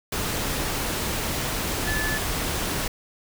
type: tone in noise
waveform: sine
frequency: 1734 Hz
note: A6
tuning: 26 cents flat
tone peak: -27 dBFS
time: 1.87-2.18 s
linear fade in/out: 5 ms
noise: pink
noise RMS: -27 dBFS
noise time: 0.12-2.88 s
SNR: -3 dB
effects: none